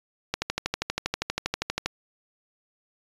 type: click train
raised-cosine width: 0.2 ms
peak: -8 dBFS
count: 20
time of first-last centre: 0.34-1.86 s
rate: 12.5 Hz
effects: resampled to 24000 Hz